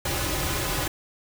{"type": "noise with comb filter", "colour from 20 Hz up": "pink", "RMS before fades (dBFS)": -27, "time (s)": [0.05, 0.88], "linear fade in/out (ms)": 5, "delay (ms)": 4.4, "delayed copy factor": -0.85, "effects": []}